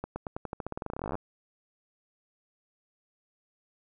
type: accelerating click train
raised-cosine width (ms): 1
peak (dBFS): -20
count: 26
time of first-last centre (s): 0.04-1.154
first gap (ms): 120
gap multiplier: 0.9
effects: none